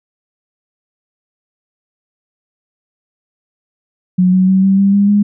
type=tone with pitch steps; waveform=sine; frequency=182.5 / 186.12 / 189.81 / 193.58 / 197.41 / 201.3 / 205.3 Hz; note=F#3 / F#3 / F#3 / G3 / G3 / G3 / G#3; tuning=-24 / +10 / +44 / -21 / +12 / +46 / -20 cents; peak=-7 dBFS; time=4.18-5.23 s; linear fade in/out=10 ms; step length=150 ms; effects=none